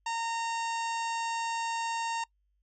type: harmonic tone with a mistuned harmonic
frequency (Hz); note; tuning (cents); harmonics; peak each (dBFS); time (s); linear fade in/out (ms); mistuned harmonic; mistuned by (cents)
919; A#5; -25; 1 / 2 / 3 / 4 / 5 / 6 / 7 / 8 / 9; -31 / -41 / -40 / -46 / -47 / -48 / -49 / -48 / -55; 0.06-2.24; 5; 4; +16
effects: noise-tail reverb RT60 0.1 s tail -23 dB re dry + added 50 Hz sine -70 dBFS peak until 2.62 s